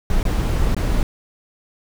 brown noise with dropouts, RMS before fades -18 dBFS, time 0.1-1.03 s, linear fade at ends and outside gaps 1 ms, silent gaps 0.23-0.252 / 0.747-0.766 s, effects none

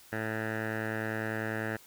10% pulse tone with low-pass filter, 110 Hz, A2, in tune, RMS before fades -34 dBFS, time 0.12-1.77 s, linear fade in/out 10 ms, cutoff 1800 Hz, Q 3.5, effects white hiss -56 dBFS RMS until 1.86 s

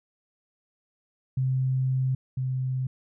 sine tone pair in turn, 130.6 / 129.7 Hz, C3 / C3, -3 / -15 cents, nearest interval unison, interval 12 cents, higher first, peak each -22 / -25 dBFS, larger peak first, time 1.37-2.15 / 2.37-2.87 s, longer first, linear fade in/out 5 ms, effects none

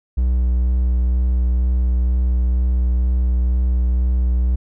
triangle tone with vibrato, 61.74 Hz, B1, in tune, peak -12 dBFS, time 0.17-4.56 s, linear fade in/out 10 ms, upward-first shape sine, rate 2.1 Hz, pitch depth 14 cents each way, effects none

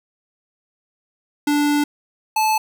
square tone pair in turn, 292.5 / 869.5 Hz, D4 / A5, -7 / -21 cents, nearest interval octave + perfect fifth, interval 1886 cents, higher second, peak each -16 dBFS, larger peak neither, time 1.47-1.84 / 2.36-2.58 s, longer first, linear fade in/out 5 ms, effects none

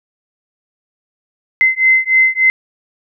sine beating tone pair, 2059 / 2062.4 Hz, C7 / C7, -28 / -26 cents, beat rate 3.4 Hz, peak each -12 dBFS, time 1.61-2.5 s, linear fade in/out 0 ms, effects none

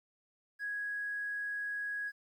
triangle tone, 1661.2 Hz, G#6, in tune, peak -31 dBFS, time 0.59-2.12 s, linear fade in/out 50 ms, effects tanh soft clip ceiling -33 dBFS + 12-bit

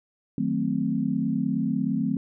sine chord, D# diminished seventh, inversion none, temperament equal with one note detuned, 155.56 / 185 / 221.9 / 261.6 Hz, D#3 / F#3 / A3 / C4, 0 / 0 / +15 / 0 cents, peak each -31 / -29 / -27 / -27 dBFS, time 0.38-2.17 s, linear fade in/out 2 ms, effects none

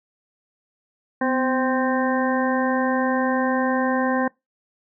harmonic tone with a mistuned harmonic, 261 Hz, C4, 4 cents flat, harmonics 1 / 2 / 3 / 4 / 6 / 7, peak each -22 / -25 / -27 / -28 / -30 / -30 dBFS, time 1.21-4.28 s, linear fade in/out 5 ms, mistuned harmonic 1, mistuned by -45 cents, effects noise-tail reverb RT60 0.2 s tail -24 dB re dry

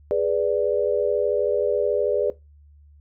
sine chord, G# diminished, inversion none, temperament equal, 415.3 / 493.9 / 587.3 Hz, G#4 / B4 / D5, 0 / 0 / 0 cents, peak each -23 dBFS, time 0.11-2.3 s, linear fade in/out 0 ms, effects noise-tail reverb RT60 0.2 s tail -18 dB re dry + added 73 Hz sine -48 dBFS peak until 3 s

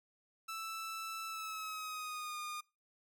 sawtooth tone with pitch glide, 1321 to 1218.4 Hz, E6 to D#6, +3 to -37 cents, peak -37 dBFS, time 0.48-2.61 s, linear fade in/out 10 ms, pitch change -140 cents, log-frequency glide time 1.27-2.38 s, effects noise-tail reverb RT60 0.3 s tail -23 dB re dry

